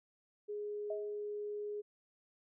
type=tone; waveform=sine; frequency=415.8 Hz; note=G#4; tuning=2 cents sharp; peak=-38 dBFS; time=0.48-1.82 s; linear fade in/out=20 ms
type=tone with exponential decay; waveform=sine; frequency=636 Hz; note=D#5; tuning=38 cents sharp; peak=-35 dBFS; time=0.9-1.23 s; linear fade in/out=5 ms; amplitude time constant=70 ms
effects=none